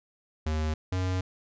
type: tone pair in turn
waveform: square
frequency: 77.8 / 92.36 Hz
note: D#2 / F#2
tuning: 0 / -3 cents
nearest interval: minor third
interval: 297 cents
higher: second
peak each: -27 dBFS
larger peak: neither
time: 0.46-0.74 / 0.92-1.21 s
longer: second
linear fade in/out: 5 ms
effects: resampled to 16000 Hz